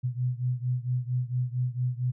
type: beating tone pair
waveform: sine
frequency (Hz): 123.47 / 127.87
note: B2 / C3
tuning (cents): 0 / -39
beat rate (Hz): 4.4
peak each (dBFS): -28 / -30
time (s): 0.03-2.12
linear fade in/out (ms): 20
effects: none